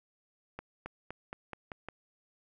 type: accelerating click train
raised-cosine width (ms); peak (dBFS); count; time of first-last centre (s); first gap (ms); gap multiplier
0.5; -25; 7; 0.59-1.886; 270; 0.91
effects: none